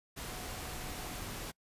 sine tone in noise, 736 Hz, F#5, 9 cents flat, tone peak -52 dBFS, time 0.26-1.22 s, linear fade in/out 20 ms, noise pink, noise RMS -42 dBFS, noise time 0.16-1.52 s, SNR -13 dB, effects noise-tail reverb RT60 0.1 s tail -25 dB re dry + resampled to 32000 Hz

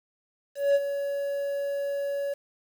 triangle tone with ADSR envelope, 563 Hz, C#5, 27 cents sharp, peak -15 dBFS, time 0.55-2.34 s, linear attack 200 ms, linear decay 39 ms, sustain -10 dB, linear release 9 ms, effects 8-bit

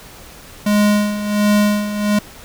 square tone with tremolo, 207.7 Hz, G#3, in tune, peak -11 dBFS, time 0.66-2.19 s, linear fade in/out 5 ms, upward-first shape sine, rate 1.4 Hz, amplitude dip 70%, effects pink hiss -39 dBFS RMS until 2.44 s

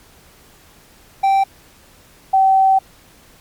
triangle / sine tone pair in turn, 780 / 768.8 Hz, G5 / G5, -9 / -34 cents, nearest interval unison, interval 25 cents, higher first, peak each -9 dBFS, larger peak neither, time 1.23-1.44 / 2.33-2.79 s, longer second, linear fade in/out 10 ms, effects pink hiss -48 dBFS RMS until 3.4 s + MP3 96 kbps

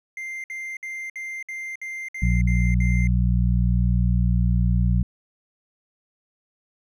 triangle tone bursts, 2093 Hz, C7, in tune, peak -28 dBFS, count 9, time 0.17-3.072 s, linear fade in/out 2 ms, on 270 ms, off 59 ms
harmonic tone, 59.8 Hz, A#1, 45 cents sharp, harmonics 1 / 2 / 3, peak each -19 / -22 / -24 dBFS, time 2.22-5.03 s, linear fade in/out 5 ms
effects none

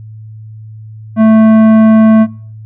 triangle tone with tanh clipping, 220 Hz, A3, in tune, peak -5 dBFS, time 1.16-2.27 s, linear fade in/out 50 ms, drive 17 dB, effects noise-tail reverb RT60 0.6 s tail -26 dB re dry + added 109 Hz sine -27 dBFS peak until 2.65 s

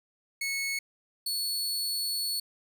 sawtooth tone pair in turn, 2200 / 4410 Hz, C#7 / C#8, -14 / -10 cents, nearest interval octave, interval 1204 cents, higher second, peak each -26 dBFS, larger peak neither, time 0.41-0.79 / 1.26-2.4 s, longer second, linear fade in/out 5 ms, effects none

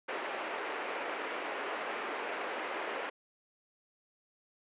pink band-pass noise, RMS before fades -38 dBFS, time 0.08-3.1 s, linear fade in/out 10 ms, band 370 to 2600 Hz, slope 24 dB/octave, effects resampled to 8000 Hz

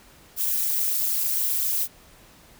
violet noise with amplitude modulation, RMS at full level -20 dBFS, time 0.36-1.88 s, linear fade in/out 50 ms, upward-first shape sine, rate 227 Hz, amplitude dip 100%, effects pink hiss -52 dBFS RMS until 2.59 s

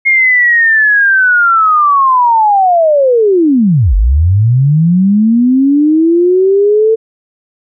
sine linear two-way sweep, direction down then up, 2151 to 44.8 to 450.2 Hz, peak -5 dBFS, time 0.05-6.96 s, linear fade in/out 20 ms, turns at 3.95 s, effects none

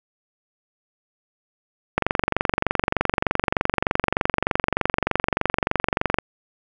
click train, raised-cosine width 0.5 ms, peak -3 dBFS, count 99, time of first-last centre 1.98-6.186 s, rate 23.3 Hz, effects none

